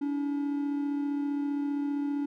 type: tone pair together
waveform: triangle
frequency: 284.8 / 320 Hz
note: C#4 / D#4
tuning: +47 / +49 cents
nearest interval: major second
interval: 202 cents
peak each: -26 / -37 dBFS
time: 0.01-2.26 s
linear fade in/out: 10 ms
effects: none